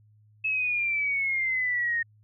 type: exponential sweep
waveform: sine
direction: down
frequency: 2600 to 1843 Hz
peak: -24 dBFS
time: 0.44-2.03 s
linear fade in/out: 10 ms
effects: added 106 Hz sine -56 dBFS peak until 2.23 s